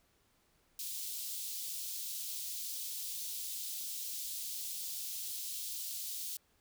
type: high-pass noise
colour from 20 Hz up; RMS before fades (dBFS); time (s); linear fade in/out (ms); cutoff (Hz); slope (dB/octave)
white; -41; 0.79-6.37; 2; 3400; 24
effects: pink hiss -72 dBFS RMS until 6.6 s